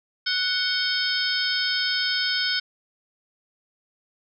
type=harmonic tone with a mistuned harmonic; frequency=740 Hz; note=F#5; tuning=in tune; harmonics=2 / 3 / 4 / 5 / 6 / 7; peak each=-27 / -32 / -29 / -32 / -30 / -27 dBFS; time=0.26-2.6 s; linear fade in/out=10 ms; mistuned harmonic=4; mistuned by=+110 cents; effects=none